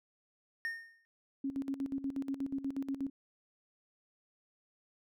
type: tone with exponential decay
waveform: triangle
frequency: 1833 Hz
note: A#6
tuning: 30 cents flat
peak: -30 dBFS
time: 0.65-1.05 s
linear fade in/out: 0 ms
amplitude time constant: 86 ms
type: tone with tremolo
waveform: sine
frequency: 273 Hz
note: C#4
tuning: 26 cents flat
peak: -32 dBFS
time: 1.44-3.1 s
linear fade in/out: 5 ms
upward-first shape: square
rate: 8.3 Hz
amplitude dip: 75%
effects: none